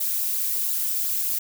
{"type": "noise with flanger", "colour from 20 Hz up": "violet", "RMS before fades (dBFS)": -25, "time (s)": [0, 1.39], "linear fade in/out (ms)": 10, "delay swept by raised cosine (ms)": [0.33, 4.83], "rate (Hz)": 2.8, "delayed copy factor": -0.6, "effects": []}